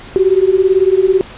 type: beating tone pair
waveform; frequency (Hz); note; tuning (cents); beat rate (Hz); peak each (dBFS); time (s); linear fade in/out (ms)
sine; 370 / 388; F#4 / G4; 0 / -18; 18; -11; 0.16-1.21; 0
effects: pink hiss -34 dBFS RMS until 1.37 s + resampled to 8000 Hz